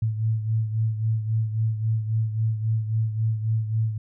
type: beating tone pair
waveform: sine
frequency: 110 / 113.7 Hz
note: A2 / A#2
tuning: 0 / -43 cents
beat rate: 3.7 Hz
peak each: -22 / -29 dBFS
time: 0.02-3.98 s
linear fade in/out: 5 ms
effects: none